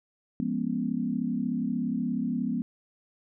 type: chord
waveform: sine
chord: C# dominant seventh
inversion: first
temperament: equal with one note detuned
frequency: 174.61 / 207.7 / 244.4 / 277.2 Hz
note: E#3 / G#3 / B3 / C#4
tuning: 0 / 0 / -18 / 0 cents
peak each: -34 / -32 / -29 / -35 dBFS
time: 0.4-2.62 s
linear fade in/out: 0 ms
effects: none